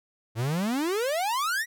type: exponential sweep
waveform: 45% pulse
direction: up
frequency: 107.2 to 1975.5 Hz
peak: -25 dBFS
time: 0.35-1.66 s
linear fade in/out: 50 ms
effects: none